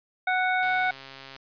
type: harmonic tone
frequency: 740 Hz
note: F#5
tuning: in tune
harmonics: 1 / 2 / 3 / 5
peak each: -25 / -26 / -29 / -40 dBFS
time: 0.27-0.91 s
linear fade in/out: 5 ms
type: click train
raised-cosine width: 0.2 ms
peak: -25 dBFS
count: 100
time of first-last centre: 0.63-1.363 s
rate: 135 Hz
effects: resampled to 11025 Hz